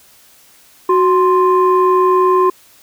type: tone pair together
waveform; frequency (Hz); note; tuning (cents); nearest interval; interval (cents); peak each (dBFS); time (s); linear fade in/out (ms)
sine; 370.2 / 1046.5; F#4 / C6; +1 / 0; octave + tritone; 1799; -10 / -11; 0.89-2.5; 5
effects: tanh soft clip ceiling -3 dBFS + white hiss -47 dBFS RMS until 2.82 s